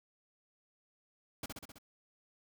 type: noise with echo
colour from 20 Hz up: pink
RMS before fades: -40 dBFS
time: 1.43-1.46 s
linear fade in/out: 5 ms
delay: 65 ms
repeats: 5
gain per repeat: -3 dB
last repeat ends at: 1.785 s
effects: none